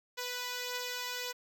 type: beating tone pair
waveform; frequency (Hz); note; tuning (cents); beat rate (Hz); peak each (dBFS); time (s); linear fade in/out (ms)
5% pulse; 493.9 / 495.6; B4 / B4; 0 / +6; 1.7; -25 / -32; 0.17-1.33; 20
effects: none